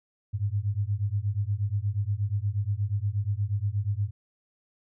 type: beating tone pair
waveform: sine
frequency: 98 / 106.4 Hz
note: G2 / G#2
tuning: 0 / +42 cents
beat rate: 8.4 Hz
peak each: -28 dBFS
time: 0.33-4.11 s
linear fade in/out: 20 ms
effects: none